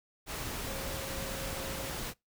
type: tone in noise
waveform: sine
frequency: 540 Hz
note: C#5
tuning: 45 cents flat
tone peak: -43 dBFS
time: 0.65-1.94 s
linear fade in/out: 50 ms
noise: pink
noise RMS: -38 dBFS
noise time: 0.26-2.14 s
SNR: -8 dB
effects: noise-tail reverb RT60 0.2 s tail -24 dB re dry